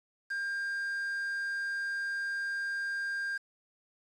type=tone with quantisation; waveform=triangle; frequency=1600 Hz; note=G6; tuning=35 cents sharp; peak=-30 dBFS; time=0.3-3.38 s; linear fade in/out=10 ms; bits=8; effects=low-pass 8000 Hz 12 dB/octave